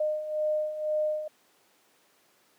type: beating tone pair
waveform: sine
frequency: 610 / 612 Hz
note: D#5 / D#5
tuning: -34 / -29 cents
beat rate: 2 Hz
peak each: -33 / -27 dBFS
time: 0-1.28 s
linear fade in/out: 5 ms
effects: pink hiss -64 dBFS RMS until 2.58 s + high-pass 300 Hz 12 dB/octave